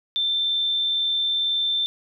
sine tone, 3559 Hz, A7, 19 cents sharp, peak -20 dBFS, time 0.16-1.86 s, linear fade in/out 0 ms, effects none

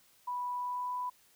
sine tone with pitch glide, 985 to 993 Hz, B5 to B5, -5 to +9 cents, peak -33 dBFS, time 0.27-1.1 s, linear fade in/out 10 ms, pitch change +14 cents, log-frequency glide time 0.55-0.94 s, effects white hiss -65 dBFS RMS until 1.35 s

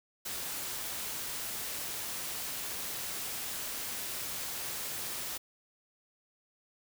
white noise, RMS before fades -38 dBFS, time 0.25-5.38 s, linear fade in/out 10 ms, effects none

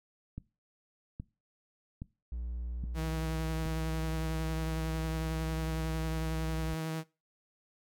click train, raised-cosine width 5 ms, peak -27 dBFS, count 5, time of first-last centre 0.38-3.659 s, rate 1.22 Hz
triangle tone, 59.6 Hz, A#1, 39 cents sharp, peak -33 dBFS, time 2.32-6.74 s, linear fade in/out 0 ms
sawtooth tone with vibrato, 160 Hz, D#3, 49 cents sharp, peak -30 dBFS, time 2.94-7.04 s, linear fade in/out 50 ms, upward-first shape sine, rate 11 Hz, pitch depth 15 cents each way
effects noise-tail reverb RT60 0.3 s tail -21 dB re dry

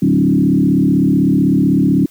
sine tone with frequency modulation, 229.6 Hz, A#3, 26 cents flat, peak -9 dBFS, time 0.02-2.06 s, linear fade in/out 5 ms, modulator 35.9 Hz, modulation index 2.3, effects white hiss -48 dBFS RMS until 2.1 s

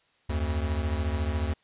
square beating tone pair, 74.7 / 88.7 Hz, D2 / F2, +30 / +27 cents, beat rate 14 Hz, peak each -28 / -32 dBFS, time 0.29-1.54 s, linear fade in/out 10 ms, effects white hiss -66 dBFS RMS until 1.63 s + resampled to 8000 Hz

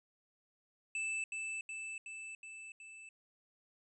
square tone with echo, 2637 Hz, E7, in tune, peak -36 dBFS, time 0.95-1.24 s, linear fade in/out 2 ms, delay 370 ms, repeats 5, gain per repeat -3 dB, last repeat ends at 3.09 s, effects resampled to 24000 Hz

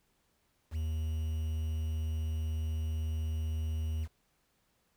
triangle tone with quantisation, 79 Hz, D#2, 27 cents sharp, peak -29 dBFS, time 0.71-4.08 s, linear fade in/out 50 ms, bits 9, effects pink hiss -74 dBFS RMS until 4.96 s

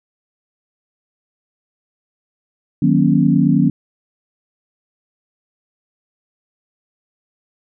sine chord, D# minor seventh, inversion none, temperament equal with one note detuned, 155.56 / 185 / 238.7 / 277.2 Hz, D#3 / F#3 / A#3 / C#4, 0 / 0 / +41 / 0 cents, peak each -16 dBFS, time 2.82-3.7 s, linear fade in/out 5 ms, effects none

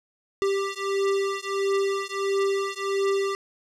square beating tone pair, 392.9 / 394.4 Hz, G4 / G4, +4 / +11 cents, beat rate 1.5 Hz, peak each -27 dBFS, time 0.42-3.35 s, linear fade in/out 0 ms, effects low-pass 7000 Hz 12 dB/octave

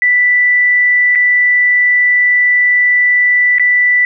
sine tone with dropouts, 1975.5 Hz, B6, in tune, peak -7 dBFS, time 0.02-4.05 s, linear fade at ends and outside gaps 1 ms, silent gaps 1.152-1.156 / 3.584-3.596 s, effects none

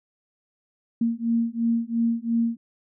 sine beating tone pair, 230 / 232.9 Hz, A#3 / A#3, -23 / -1 cents, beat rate 2.9 Hz, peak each -24 dBFS, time 1.01-2.57 s, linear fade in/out 5 ms, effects none

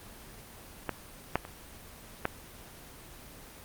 clicks, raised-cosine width 0.5 ms, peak -14 / -9 / -26 / -12 dBFS, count 4, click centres 0.893 / 1.356 / 1.451 / 2.254 s, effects pink hiss -49 dBFS RMS until 3.64 s + Opus 24 kbps

